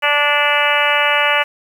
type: harmonic tone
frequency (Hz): 291.7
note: D4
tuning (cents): -12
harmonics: 2 / 3 / 4 / 5 / 6 / 7 / 8 / 9 / 10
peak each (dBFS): -21 / -21 / -21 / -21 / -21 / -21 / -21 / -21 / -21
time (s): 0.02-1.44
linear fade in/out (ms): 20
effects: 7-bit